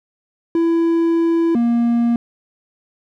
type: tone pair in turn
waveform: triangle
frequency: 333.2 / 235.6 Hz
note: E4 / A#3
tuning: +19 / +19 cents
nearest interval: tritone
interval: 600 cents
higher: first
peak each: -11 dBFS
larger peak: neither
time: 0.55-1.55 / 1.55-2.16 s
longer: first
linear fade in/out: 2 ms
effects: none